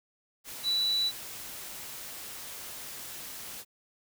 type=tone in noise; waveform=sine; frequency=3951 Hz; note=B7; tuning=in tune; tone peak=-25 dBFS; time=0.63-1.12 s; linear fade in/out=50 ms; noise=white; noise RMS=-42 dBFS; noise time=0.44-3.65 s; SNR=+14 dB; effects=none